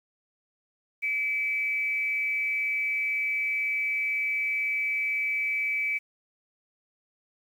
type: tone with frequency modulation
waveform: sine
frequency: 2301 Hz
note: D7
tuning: 36 cents flat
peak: -25 dBFS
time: 1.02-5.99 s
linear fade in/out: 20 ms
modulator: 220 Hz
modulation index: 0.34
effects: 9-bit